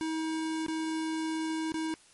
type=tone with dropouts; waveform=square; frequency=318.7 Hz; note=D#4; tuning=42 cents sharp; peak=-31 dBFS; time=0.01-1.94 s; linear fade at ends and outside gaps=0 ms; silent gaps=0.664-0.683 / 1.72-1.742 s; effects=white hiss -59 dBFS RMS until 2.13 s + MP3 48 kbps